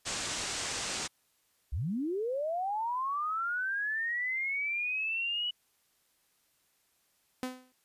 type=low-pass noise; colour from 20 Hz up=white; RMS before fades=-36 dBFS; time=0.05-1.08 s; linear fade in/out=20 ms; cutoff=8400 Hz; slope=48 dB/octave
type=linear sweep; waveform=sine; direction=up; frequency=51.91 to 2960 Hz; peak=-30 dBFS; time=1.72-5.51 s; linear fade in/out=10 ms
type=tone with exponential decay; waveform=sawtooth; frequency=254.7 Hz; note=C4; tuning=46 cents flat; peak=-27 dBFS; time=7.43-7.72 s; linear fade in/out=0 ms; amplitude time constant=63 ms
effects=white hiss -72 dBFS RMS until 7.84 s + resampled to 32000 Hz